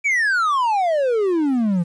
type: exponential sweep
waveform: triangle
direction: down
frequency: 2345 to 165.4 Hz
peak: -14 dBFS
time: 0.04-1.84 s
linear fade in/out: 20 ms
effects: resampled to 22050 Hz + 9-bit